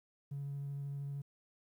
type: tone with vibrato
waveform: triangle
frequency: 140.8 Hz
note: C#3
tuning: 27 cents sharp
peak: -35 dBFS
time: 0.31-1.22 s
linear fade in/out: 10 ms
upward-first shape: triangle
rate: 13 Hz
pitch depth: 13 cents each way
effects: tanh soft clip ceiling -35 dBFS + 12-bit